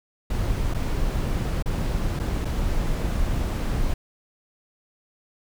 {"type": "noise with dropouts", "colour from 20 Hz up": "brown", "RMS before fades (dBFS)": -24, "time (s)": [0.3, 3.94], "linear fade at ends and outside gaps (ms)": 5, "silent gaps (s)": [[0.739, 0.745], [1.625, 1.658], [2.193, 2.197], [2.448, 2.452]], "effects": []}